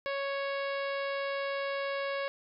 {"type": "harmonic tone", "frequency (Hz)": 554.4, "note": "C#5", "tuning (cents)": 0, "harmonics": [1, 2, 3, 4, 5, 6, 7, 8, 9], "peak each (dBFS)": [-33, -39, -40, -42, -46, -50, -50, -52, -54], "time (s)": [0.06, 2.28], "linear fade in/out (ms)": 0, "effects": []}